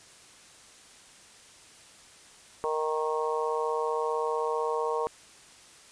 harmonic tone, 155.56 Hz, D#3, in tune, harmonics 3 / 4 / 5 / 6 / 7, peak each -29 / -36 / -38 / -33 / -34 dBFS, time 2.64-5.07 s, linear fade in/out 0 ms, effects white hiss -53 dBFS RMS until 5.91 s + resampled to 22050 Hz

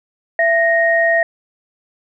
sine tone pair together, 667.7 / 1864.7 Hz, E5 / A#6, +22 / 0 cents, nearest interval octave + tritone, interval 1778 cents, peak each -14 dBFS, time 0.39-1.23 s, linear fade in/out 2 ms, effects none

